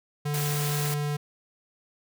square tone, 146.83 Hz, D3, in tune, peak -27 dBFS, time 0.25-1.17 s, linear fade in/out 10 ms
white high-pass noise, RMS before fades -33 dBFS, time 0.34-0.94 s, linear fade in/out 0 ms, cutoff 150 Hz, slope 96 dB/octave
effects none

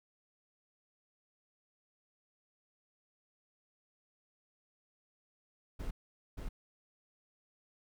brown noise with echo, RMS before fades -38 dBFS, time 5.79-5.91 s, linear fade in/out 10 ms, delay 580 ms, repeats 1, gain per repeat -2 dB, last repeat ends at 6.49 s, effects none

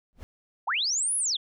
brown noise with exponential growth, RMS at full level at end -33 dBFS, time 0.13-0.23 s, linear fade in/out 0 ms, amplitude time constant 20 ms
sine linear two-way sweep, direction up then down, 647 to 10780 to 3110 Hz, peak -24 dBFS, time 0.67-1.37 s, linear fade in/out 10 ms, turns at 1.16 s
effects none

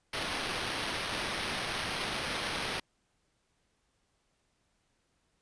blue noise with sample-and-hold, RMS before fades -35 dBFS, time 0.13-2.8 s, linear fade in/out 5 ms, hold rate 7350 Hz, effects pink hiss -75 dBFS RMS until 5.41 s + resampled to 22050 Hz

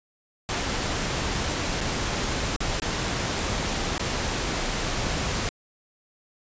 pink noise with dropouts, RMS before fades -27 dBFS, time 0.49-5.49 s, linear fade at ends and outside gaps 0 ms, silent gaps 1.806-1.812 / 2.562-2.605 / 2.799-2.82 / 3.98-3.996 s, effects resampled to 16000 Hz

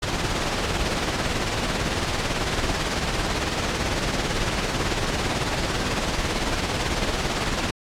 pink noise with tremolo, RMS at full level -23 dBFS, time 0.02-7.71 s, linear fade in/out 10 ms, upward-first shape sine, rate 18 Hz, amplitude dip 40%, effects low-pass 6000 Hz 12 dB/octave + AAC 64 kbps

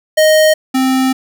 square tone pair in turn, 622.3 / 261.6 Hz, D#5 / C4, 0 / 0 cents, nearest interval octave + minor third, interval 1500 cents, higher first, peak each -7 / -11 dBFS, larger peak first, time 0.17-0.54 / 0.74-1.13 s, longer second, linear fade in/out 10 ms, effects none

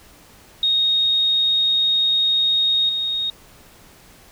sine tone with level steps, 3729 Hz, A#7, in tune, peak -15 / -20 dBFS, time 0.63-3.3 s, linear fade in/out 2 ms, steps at 2.89 s, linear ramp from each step 2 ms, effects pink hiss -48 dBFS RMS until 4.31 s

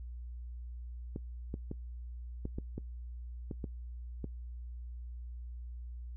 clicks, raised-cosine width 3 ms, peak -25 dBFS, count 9, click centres 1.161 / 1.541 / 1.714 / 2.454 / 2.585 / 2.78 / 3.512 / 3.642 / 4.243 s, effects noise-tail reverb RT60 0.1 s tail -21 dB re dry + added 60 Hz sine -41 dBFS peak until 6.16 s

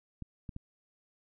clicks, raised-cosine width 5 ms, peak -28 dBFS, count 3, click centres 0.223 / 0.492 / 0.564 s, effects none

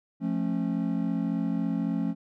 triangle chord, F augmented, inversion none, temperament just, 174.61 / 218.3 / 272.8 Hz, F3 / A3 / C#4, 0 / -13 / -28 cents, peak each -28 dBFS, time 0.2-2.15 s, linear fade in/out 50 ms, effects none

